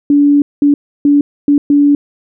sine tone bursts at uneven times, 287.8 Hz, D4, 35 cents flat, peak -5 dBFS, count 5, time 0.1-0.42 / 0.62-0.74 / 1.05-1.21 / 1.48-1.58 / 1.7-1.95 s, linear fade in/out 2 ms, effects none

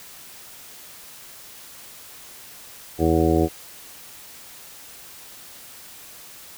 harmonic tone, 81.4 Hz, E2, 21 cents flat, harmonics 1 / 2 / 3 / 4 / 5 / 6 / 7 / 9, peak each -23 / -26 / -27 / -20 / -23 / -27 / -28 / -27 dBFS, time 2.98-3.49 s, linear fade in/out 50 ms, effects white hiss -43 dBFS RMS until 6.57 s

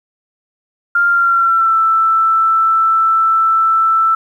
sine tone with pitch glide, 1396.9 to 1326.1 Hz, F6 to E6, 0 to +10 cents, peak -9 dBFS, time 0.95-4.15 s, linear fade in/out 5 ms, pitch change -90 cents, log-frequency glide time 1.08-1.78 s, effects 8-bit

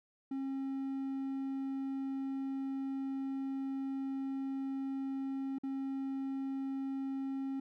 triangle tone with dropouts, 269.9 Hz, C#4, 46 cents flat, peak -33 dBFS, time 0.31-7.6 s, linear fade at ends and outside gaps 5 ms, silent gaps 5.585-5.634 s, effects none

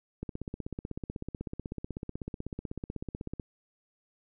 click train, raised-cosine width 3 ms, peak -23 dBFS, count 52, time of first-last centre 0.23-3.398 s, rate 16.1 Hz, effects none

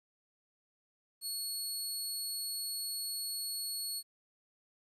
20% pulse tone, 4364 Hz, C#8, 28 cents flat, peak -30 dBFS, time 1.21-4.03 s, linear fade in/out 50 ms, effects resampled to 32000 Hz + 12-bit

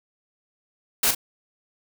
white noise with echo, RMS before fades -20 dBFS, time 1.03-1.11 s, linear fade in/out 5 ms, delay 39 ms, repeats 1, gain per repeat -8 dB, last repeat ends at 1.149 s, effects none

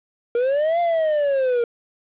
triangle linear two-way sweep, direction up then down, 464.5 to 698.5 to 464.5 Hz, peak -15 dBFS, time 0.35-1.64 s, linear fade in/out 2 ms, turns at 0.8 s, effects resampled to 8000 Hz + 8-bit

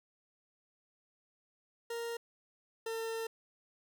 40% pulse tone pair in turn, 466.2 / 452.1 Hz, A#4 / A4, 0 / +47 cents, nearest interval minor second, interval 53 cents, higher first, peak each -36 / -35 dBFS, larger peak second, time 1.9-2.17 / 2.86-3.27 s, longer second, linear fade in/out 5 ms, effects none

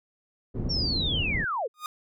pink low-pass noise, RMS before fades -30 dBFS, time 0.54-1.45 s, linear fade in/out 20 ms, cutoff 290 Hz, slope 12 dB/octave
sine linear sweep, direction down, 5588 to 392 Hz, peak -26 dBFS, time 0.69-1.68 s, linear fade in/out 20 ms
45% pulse tone with exponential growth, 1228 Hz, D#6, 23 cents flat, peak -28 dBFS, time 1.74-1.86 s, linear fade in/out 1 ms, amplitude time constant 24 ms
effects none

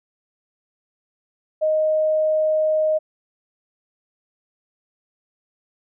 sine tone, 622.3 Hz, D#5, in tune, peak -16 dBFS, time 1.61-2.99 s, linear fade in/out 20 ms, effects none

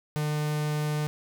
45% pulse tone, 150.5 Hz, D3, 43 cents sharp, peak -26 dBFS, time 0.16-1.07 s, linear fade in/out 0 ms, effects none

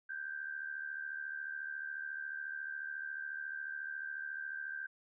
sine tone with amplitude modulation, 1568 Hz, G6, in tune, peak -36 dBFS, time 0.09-4.87 s, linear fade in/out 10 ms, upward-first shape sine, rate 74.1 Hz, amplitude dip 70%, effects none

